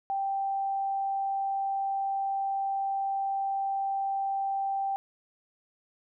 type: tone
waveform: sine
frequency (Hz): 784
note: G5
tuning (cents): 0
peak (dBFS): -27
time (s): 0.1-4.96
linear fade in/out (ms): 0
effects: none